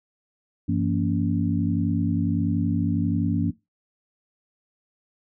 sine tone cluster, 97.8 / 170.3 / 231.8 / 282.1 Hz, G2 / F3 / A#3 / C#4, -4 / -43 / -10 / +30 cents, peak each -26 dBFS, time 0.68-3.51 s, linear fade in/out 10 ms, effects noise-tail reverb RT60 0.2 s tail -18 dB re dry

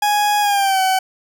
40% pulse tone with pitch glide, 830.6 to 757.3 Hz, G#5 to F#5, 0 to +40 cents, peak -13 dBFS, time 0.02-0.99 s, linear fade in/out 5 ms, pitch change -160 cents, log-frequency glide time 0.41-0.81 s, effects none

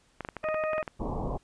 clicks, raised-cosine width 0.5 ms, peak -20 dBFS, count 12, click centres 0.207 / 0.249 / 0.288 / 0.367 / 0.441 / 0.487 / 0.544 / 0.638 / 0.733 / 0.781 / 0.828 / 0.878 s
harmonic tone, 622.3 Hz, D#5, in tune, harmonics 1 / 2 / 3 / 4, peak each -28 / -35 / -40 / -40 dBFS, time 0.43-0.83 s, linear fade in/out 20 ms
pink low-pass noise, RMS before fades -32 dBFS, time 0.99-1.38 s, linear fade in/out 20 ms, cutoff 1100 Hz, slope 96 dB/octave
effects pink hiss -65 dBFS RMS until 1.43 s + resampled to 22050 Hz

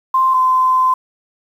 sine tone pair in turn, 1046.5 / 1030.3 Hz, C6 / C6, 0 / -27 cents, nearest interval unison, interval 27 cents, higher first, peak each -10 dBFS, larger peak neither, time 0.14-0.34 / 0.34-0.94 s, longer second, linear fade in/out 5 ms, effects 7-bit

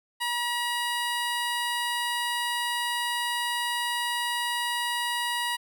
15% pulse tone, 960 Hz, B5, 49 cents flat, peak -20 dBFS, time 0.2-5.57 s, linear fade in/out 20 ms, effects none

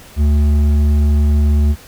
sine tone with hard clipping, 73.5 Hz, D2, 2 cents sharp, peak -11 dBFS, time 0.16-1.76 s, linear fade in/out 50 ms, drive 7 dB, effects pink hiss -40 dBFS RMS until 1.87 s

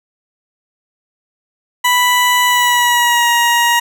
20% pulse tone with pitch glide, 987.8 to 947.6 Hz, B5 to A#5, 0 to +28 cents, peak -5 dBFS, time 1.84-3.8 s, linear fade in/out 10 ms, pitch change -72 cents, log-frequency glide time 2.46-3.3 s, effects none

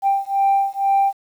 sine beating tone pair, 787 / 789.1 Hz, G5 / G5, +7 / +11 cents, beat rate 2.1 Hz, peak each -17 dBFS, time 0.02-1.13 s, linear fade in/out 50 ms, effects tanh soft clip ceiling -10 dBFS + 8-bit

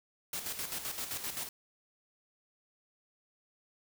white noise with tremolo, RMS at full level -37 dBFS, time 0.33-1.49 s, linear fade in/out 2 ms, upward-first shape square, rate 7.7 Hz, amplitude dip 55%, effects none

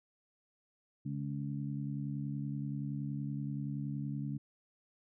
harmonic tone, 70.6 Hz, C#2, 32 cents sharp, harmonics 2 / 3 / 4, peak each -37 / -41 / -43 dBFS, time 1.05-4.38 s, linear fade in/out 10 ms, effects none

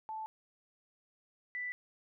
sine tone pair in turn, 875 / 1980.8 Hz, A5 / B6, -10 / +5 cents, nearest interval octave + major second, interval 1415 cents, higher second, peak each -38 / -36 dBFS, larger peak second, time 0.09-0.26 / 1.55-1.72 s, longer neither, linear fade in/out 0 ms, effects none

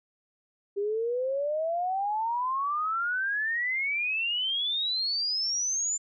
sine exponential sweep, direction up, 395.5 to 7190 Hz, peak -26 dBFS, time 0.76-5.98 s, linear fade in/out 20 ms, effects none

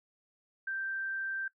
sine tone, 1568 Hz, G6, in tune, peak -33 dBFS, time 0.67-1.48 s, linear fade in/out 5 ms, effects noise-tail reverb RT60 0.1 s tail -17 dB re dry

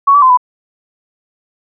sine tone with pitch steps, 1114 / 1152 / 1031 / 996 Hz, C#6 / D6 / C6 / B5, +8 / -34 / -26 / +14 cents, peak -4 dBFS, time 0.07-0.374 s, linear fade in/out 10 ms, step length 76 ms, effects none

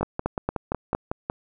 two click trains, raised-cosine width 1 ms, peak -9 / -12 dBFS, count 5 / 8, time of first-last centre 0.03-0.95 / 0.01-1.299 s, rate 4.35 / 5.43 Hz, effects none

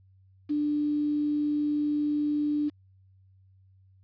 sine tone with quantisation, 295.8 Hz, D4, 13 cents sharp, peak -24 dBFS, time 0.49-2.7 s, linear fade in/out 20 ms, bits 8, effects added 95 Hz sine -56 dBFS peak until 4.03 s + resampled to 11025 Hz

